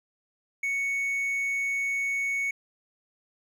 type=tone; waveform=triangle; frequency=2220 Hz; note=C#7; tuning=2 cents sharp; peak=-24 dBFS; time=0.63-2.51 s; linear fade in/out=5 ms; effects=none